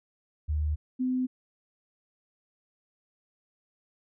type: tone pair in turn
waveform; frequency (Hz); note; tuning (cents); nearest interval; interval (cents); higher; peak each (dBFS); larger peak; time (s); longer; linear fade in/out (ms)
sine; 75.8 / 255; D#2 / C4; -45 / -44; octave + major sixth; 2101; second; -25; neither; 0.48-0.76 / 0.99-1.27; neither; 20
effects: none